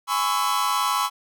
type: chord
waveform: 45% pulse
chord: C# minor seventh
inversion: second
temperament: equal with one note detuned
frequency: 830.6 / 1009.7 / 1108.7 / 1318.5 Hz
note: G#5 / B5 / C#6 / E6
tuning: 0 / +38 / 0 / 0 cents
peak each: -30 / -25 / -25 / -27 dBFS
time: 0.07-1.1 s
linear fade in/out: 50 ms
effects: none